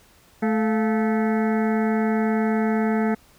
harmonic tone with a mistuned harmonic, 218 Hz, A3, 16 cents flat, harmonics 1 / 2 / 3 / 4 / 6 / 7 / 8 / 9 / 10, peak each -20 / -26 / -30 / -32 / -36 / -37 / -38 / -39 / -40 dBFS, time 0.42-3.15 s, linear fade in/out 10 ms, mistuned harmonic 3, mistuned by +100 cents, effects pink hiss -55 dBFS RMS until 3.38 s

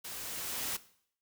white noise with level ramp, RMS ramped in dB -43 to -35 dBFS, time 0.04-0.77 s, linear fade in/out 10 ms, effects noise-tail reverb RT60 0.6 s tail -17 dB re dry

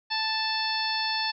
harmonic tone, 880 Hz, A5, in tune, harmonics 1 / 2 / 3 / 4 / 5 / 6, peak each -31 / -33 / -35 / -35 / -30 / -35 dBFS, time 0.1-1.32 s, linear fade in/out 20 ms, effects none

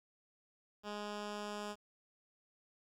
10% pulse tone with low-pass filter sweep, 207.7 Hz, G#3, in tune, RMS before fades -43 dBFS, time 0.83-1.76 s, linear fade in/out 50 ms, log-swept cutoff 5200 to 8400 Hz, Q 0.94, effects 11-bit

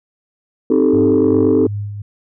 sine chord, A half-diminished seventh, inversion first, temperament equal, 261.6 / 311.1 / 392 / 440 Hz, C4 / Eb4 / G4 / A4, 0 / 0 / 0 / 0 cents, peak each -14 / -14 / -16 / -14 dBFS, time 0.7-1.67 s, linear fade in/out 5 ms
sine tone with tremolo, 102.7 Hz, G#2, 19 cents flat, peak -19 dBFS, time 0.93-2.02 s, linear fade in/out 5 ms, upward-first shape sine, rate 2.7 Hz, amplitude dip 50%
effects tanh soft clip ceiling -4 dBFS

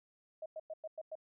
sine tone bursts, 631 Hz, D#5, 24 cents sharp, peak -40 dBFS, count 6, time 0.42-1.154 s, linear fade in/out 5 ms, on 39 ms, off 100 ms, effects none

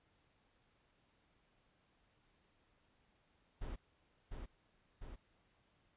brown noise with echo, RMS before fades -43 dBFS, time 3.61-3.76 s, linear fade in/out 10 ms, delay 700 ms, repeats 2, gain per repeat -3 dB, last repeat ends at 5.16 s, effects pink hiss -75 dBFS RMS until 5.96 s + resampled to 8000 Hz

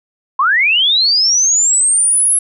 sine linear sweep, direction up, 1009 to 11000 Hz, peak -9 dBFS, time 0.39-2.39 s, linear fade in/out 5 ms, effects none

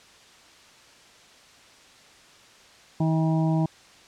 harmonic tone, 160 Hz, D#3, 49 cents sharp, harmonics 1 / 2 / 4 / 5 / 6, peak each -21 / -27 / -33 / -35 / -37 dBFS, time 3-3.66 s, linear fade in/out 5 ms, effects white hiss -52 dBFS RMS until 4.07 s + low-pass 6000 Hz 12 dB/octave

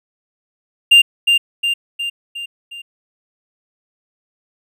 triangle tone with echo, 2794 Hz, F7, in tune, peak -3 dBFS, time 0.91-1.02 s, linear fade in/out 10 ms, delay 360 ms, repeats 5, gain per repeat -5 dB, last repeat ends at 2.82 s, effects none

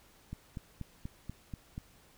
click train, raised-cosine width 5 ms, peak -27 dBFS, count 7, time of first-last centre 0.33-1.779 s, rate 4.14 Hz, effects pink hiss -62 dBFS RMS until 2.17 s

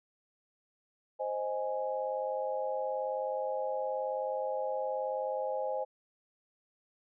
sine chord, Ab major, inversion first, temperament equal, 523.3 / 622.3 / 830.6 Hz, C5 / Eb5 / Ab5, 0 / 0 / 0 cents, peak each -34 / -37 / -37 dBFS, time 1.19-5.85 s, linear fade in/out 20 ms, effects none

